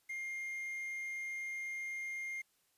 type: tone with quantisation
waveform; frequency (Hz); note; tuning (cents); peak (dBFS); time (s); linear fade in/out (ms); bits
triangle; 2118; C7; +21; -37; 0.09-2.42; 10; 10
effects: white hiss -75 dBFS RMS until 2.77 s + resampled to 32000 Hz